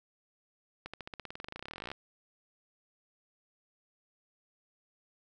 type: accelerating click train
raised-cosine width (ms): 0.3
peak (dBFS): -25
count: 30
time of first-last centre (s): 0.86-1.916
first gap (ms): 76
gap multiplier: 0.94
effects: none